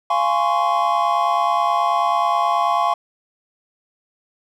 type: chord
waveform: triangle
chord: Db major seventh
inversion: first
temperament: just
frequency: 693 / 831.5 / 1039.4 / 1108.7 Hz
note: F5 / Ab5 / C6 / Db6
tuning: -14 / +2 / -12 / 0 cents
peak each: -19 / -20 / -20 / -19 dBFS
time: 0.1-2.94 s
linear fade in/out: 5 ms
effects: none